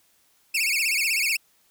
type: tone with vibrato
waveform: sawtooth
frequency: 2431 Hz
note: D#7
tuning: 41 cents flat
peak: -18 dBFS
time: 0.54-1.37 s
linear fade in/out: 10 ms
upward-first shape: sine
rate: 16 Hz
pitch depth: 200 cents each way
effects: white hiss -63 dBFS RMS until 1.7 s